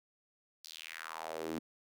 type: tone with high-pass filter sweep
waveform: sawtooth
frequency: 80.4 Hz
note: E2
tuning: 43 cents flat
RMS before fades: -43 dBFS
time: 0.64-1.59 s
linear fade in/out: 5 ms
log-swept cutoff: 4900 to 250 Hz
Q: 3.1
effects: none